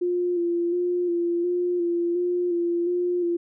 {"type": "tone with vibrato", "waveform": "sine", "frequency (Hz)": 349.2, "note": "F4", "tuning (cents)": 0, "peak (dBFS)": -21, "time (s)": [0.01, 3.37], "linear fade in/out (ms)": 10, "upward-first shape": "square", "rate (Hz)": 1.4, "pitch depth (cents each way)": 26, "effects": []}